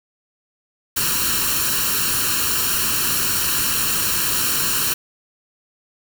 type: noise with comb filter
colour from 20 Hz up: white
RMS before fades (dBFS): -20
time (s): 0.96-4.94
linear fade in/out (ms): 10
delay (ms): 0.71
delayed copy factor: +0.75
effects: none